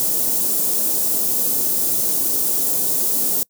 white band-stop noise, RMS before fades -19 dBFS, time 0-3.43 s, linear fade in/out 0 ms, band 450 to 8900 Hz, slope 12 dB/octave, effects noise-tail reverb RT60 0.1 s tail -25 dB re dry + high-pass 200 Hz 12 dB/octave

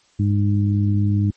harmonic tone, 101.9 Hz, G#2, 32 cents flat, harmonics 1 / 2 / 3, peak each -16 / -22 / -26 dBFS, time 0.19-1.31 s, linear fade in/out 10 ms, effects white hiss -58 dBFS RMS until 1.36 s + MP3 32 kbps

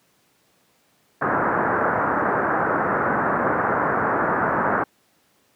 white low-pass noise, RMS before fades -21 dBFS, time 1.21-4.84 s, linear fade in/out 10 ms, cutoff 1600 Hz, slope 48 dB/octave, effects pink hiss -62 dBFS RMS until 5.55 s + high-pass 150 Hz 12 dB/octave

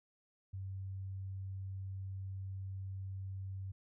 sine tone, 96 Hz, G2, 36 cents flat, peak -40 dBFS, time 0.53-3.72 s, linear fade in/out 10 ms, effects none

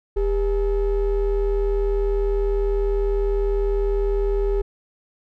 triangle ring-modulated tone, 220 Hz, A3, in tune, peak -13 dBFS, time 0.16-4.62 s, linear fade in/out 10 ms, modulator 180 Hz, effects none

